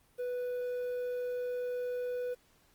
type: tone with quantisation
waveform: triangle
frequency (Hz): 493.9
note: B4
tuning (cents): 0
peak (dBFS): -31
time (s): 0.18-2.35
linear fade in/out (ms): 20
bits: 10
effects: pink hiss -67 dBFS RMS until 2.74 s + Opus 32 kbps